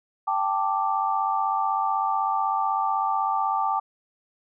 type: chord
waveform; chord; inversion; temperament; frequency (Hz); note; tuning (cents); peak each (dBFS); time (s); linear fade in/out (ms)
sine; G suspended second; none; equal; 784 / 880 / 1174.7; G5 / A5 / D6; 0 / 0 / 0; -26; 0.27-3.8; 10
effects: none